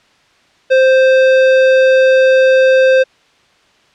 sine tone with tanh clipping, 523.3 Hz, C5, in tune, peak -8 dBFS, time 0.7-3.04 s, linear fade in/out 20 ms, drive 17 dB, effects white hiss -51 dBFS RMS until 3.94 s + low-pass 4000 Hz 12 dB/octave

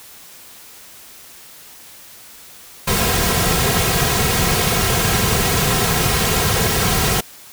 pink noise with comb filter, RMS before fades -17 dBFS, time 2.87-7.21 s, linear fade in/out 10 ms, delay 3.4 ms, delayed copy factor -0.65, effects white hiss -41 dBFS RMS until 7.52 s

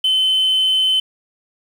sine tone, 3057 Hz, G7, 44 cents flat, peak -11 dBFS, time 0.04-1 s, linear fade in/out 5 ms, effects tanh soft clip ceiling -11 dBFS + 7-bit

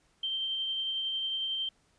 sine tone with tremolo, 3136 Hz, G7, in tune, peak -29 dBFS, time 0.23-1.69 s, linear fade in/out 5 ms, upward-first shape triangle, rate 11 Hz, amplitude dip 25%, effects pink hiss -69 dBFS RMS until 1.98 s + resampled to 22050 Hz

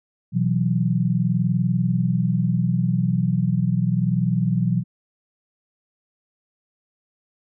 sine chord, B suspended fourth, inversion none, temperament equal with one note detuned, 123.97 / 164.81 / 185 Hz, B2 / E3 / F#3, +7 / 0 / 0 cents, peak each -22 dBFS, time 0.32-4.84 s, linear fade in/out 50 ms, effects none

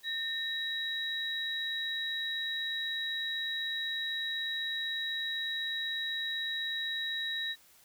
sine tone pair together, 1819 / 3864 Hz, A#6 / B7, -43 / -39 cents, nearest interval octave + minor second, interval 1304 cents, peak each -36 / -34 dBFS, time 0.03-7.56 s, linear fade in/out 50 ms, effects white hiss -61 dBFS RMS until 7.84 s

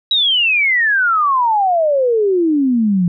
sine exponential sweep, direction down, 3901 to 170 Hz, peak -11 dBFS, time 0.11-3.08 s, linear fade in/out 2 ms, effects none

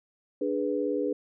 sine chord, G# diminished, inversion second, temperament equal, 293.7 / 415.3 / 493.9 Hz, D4 / G#4 / B4, 0 / 0 / 0 cents, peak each -30 dBFS, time 0.41-1.13 s, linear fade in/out 5 ms, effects none

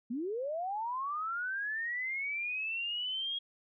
sine linear sweep, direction up, 220 to 3300 Hz, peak -33 dBFS, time 0.1-3.39 s, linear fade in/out 10 ms, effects none

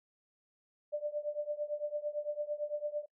sine tone with tremolo, 593 Hz, D5, 17 cents sharp, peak -30 dBFS, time 0.92-3.06 s, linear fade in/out 20 ms, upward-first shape triangle, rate 8.9 Hz, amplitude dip 95%, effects noise-tail reverb RT60 0.1 s tail -23 dB re dry

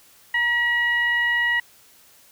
sine tone with frequency modulation, 1919 Hz, A#6, 50 cents sharp, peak -18 dBFS, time 0.34-1.6 s, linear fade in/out 5 ms, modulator 977 Hz, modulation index 0.47, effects white hiss -53 dBFS RMS until 2.31 s

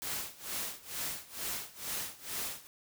white noise with tremolo, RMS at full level -36 dBFS, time 0.02-2.67 s, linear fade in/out 0 ms, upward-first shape sine, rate 2.2 Hz, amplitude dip 90%, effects none

